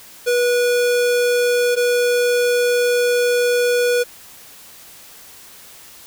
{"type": "tone pair in turn", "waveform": "square", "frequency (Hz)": [486.6, 486.6], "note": ["B4", "B4"], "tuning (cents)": [-26, -26], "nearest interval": "unison", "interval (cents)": 0, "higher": "neither", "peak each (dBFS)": [-15, -15], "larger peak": "neither", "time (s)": [[0.26, 1.76], [1.76, 4.04]], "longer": "second", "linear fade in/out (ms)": 20, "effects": ["white hiss -42 dBFS RMS until 6.06 s"]}